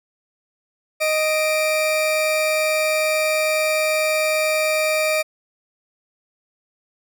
40% pulse tone pair together, 622.3 / 2360 Hz, D#5 / D7, 0 / +8 cents, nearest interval octave + major seventh, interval 2308 cents, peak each -18 / -22 dBFS, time 1-5.23 s, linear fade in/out 20 ms, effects none

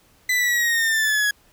40% pulse linear sweep, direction down, 2009 to 1661.2 Hz, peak -17 dBFS, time 0.29-1.31 s, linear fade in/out 5 ms, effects pink hiss -57 dBFS RMS until 1.52 s

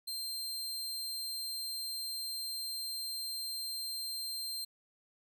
sawtooth tone, 4160 Hz, C8, 11 cents flat, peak -34 dBFS, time 0.07-4.65 s, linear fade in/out 10 ms, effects none

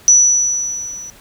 sine tone with level ramp, 5920 Hz, F#8, in tune, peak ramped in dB -4 to -29 dBFS, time 0.08-1.1 s, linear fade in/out 0 ms, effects pink hiss -44 dBFS RMS until 1.2 s

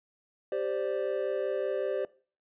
triangle chord, G suspended fourth, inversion none, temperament just, 392 / 522.7 / 588 Hz, G4 / C5 / D5, 0 / -2 / +2 cents, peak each -31 dBFS, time 0.52-2.05 s, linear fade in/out 2 ms, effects noise-tail reverb RT60 0.4 s tail -20 dB re dry + resampled to 8000 Hz

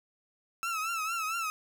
30% pulse tone with vibrato, 1318.5 Hz, E6, in tune, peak -28 dBFS, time 0.63-1.5 s, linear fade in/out 0 ms, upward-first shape triangle, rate 4.4 Hz, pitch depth 98 cents each way, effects none

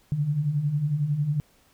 sine beating tone pair, 138.59 / 149.59 Hz, C#3 / D3, 0 / +32 cents, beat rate 11 Hz, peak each -30 / -23 dBFS, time 0.12-1.4 s, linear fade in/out 0 ms, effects pink hiss -61 dBFS RMS until 1.73 s

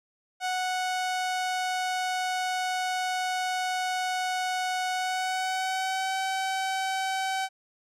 sawtooth tone with pitch glide, 738 to 764 Hz, F#5 to G5, -5 to -45 cents, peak -23 dBFS, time 0.4-7.49 s, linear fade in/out 50 ms, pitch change +60 cents, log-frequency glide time 4.92-6.17 s, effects low-pass 9000 Hz 12 dB/octave

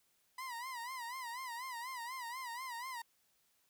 30% pulse tone with vibrato, 987.8 Hz, B5, in tune, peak -39 dBFS, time 0.38-3.02 s, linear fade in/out 5 ms, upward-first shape sine, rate 4.1 Hz, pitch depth 120 cents each way, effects white hiss -75 dBFS RMS until 3.69 s

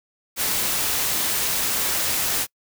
white noise, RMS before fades -23 dBFS, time 0.36-2.47 s, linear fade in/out 50 ms, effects noise-tail reverb RT60 0.1 s tail -26 dB re dry

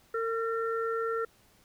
harmonic tone, 454.8 Hz, A#4, 43 cents flat, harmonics 1 / 3 / 4, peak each -30 / -33 / -43 dBFS, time 0.14-1.25 s, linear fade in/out 5 ms, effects pink hiss -63 dBFS RMS until 1.64 s

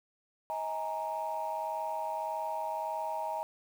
sine chord, D# suspended fourth, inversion none, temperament equal with one note detuned, 633.9 / 830.6 / 932.3 Hz, D#5 / G#5 / A#5, +32 / 0 / 0 cents, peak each -37 / -37 / -35 dBFS, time 0.5-3.43 s, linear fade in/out 0 ms, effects tanh soft clip ceiling -25 dBFS + 9-bit

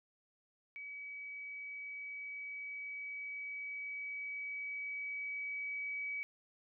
sine tone with level ramp, 2277 Hz, C#7, 46 cents sharp, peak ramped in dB -44 to -37 dBFS, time 0.76-6.23 s, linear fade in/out 0 ms, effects none

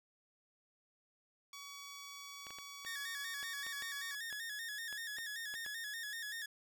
10% pulse tone, 1131 Hz, C#6, 34 cents sharp, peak -40 dBFS, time 1.53-4.15 s, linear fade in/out 2 ms
clicks, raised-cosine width 0.3 ms, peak -34 dBFS, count 12, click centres 2.468 / 2.506 / 2.586 / 2.849 / 3.429 / 3.666 / 3.823 / 4.327 / 4.927 / 5.185 / 5.54 / 5.663 s
sawtooth tone with vibrato, 1760 Hz, A6, in tune, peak -38 dBFS, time 2.86-6.46 s, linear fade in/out 5 ms, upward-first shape square, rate 5.2 Hz, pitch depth 70 cents each way
effects none

